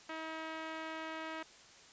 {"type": "tone with low-pass filter", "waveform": "5% pulse", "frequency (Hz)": 319.4, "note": "D#4", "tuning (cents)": 45, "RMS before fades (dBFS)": -43, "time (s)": [0.09, 1.43], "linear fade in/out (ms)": 5, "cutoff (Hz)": 2100, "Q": 0.64, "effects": ["white hiss -58 dBFS RMS until 1.92 s", "resampled to 16000 Hz"]}